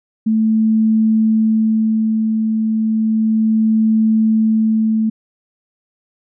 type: tone with tremolo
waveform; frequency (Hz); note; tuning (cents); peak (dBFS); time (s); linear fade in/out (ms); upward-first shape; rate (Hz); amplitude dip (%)
sine; 220; A3; 0; -10; 0.26-5.1; 10; sine; 0.33; 35
effects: none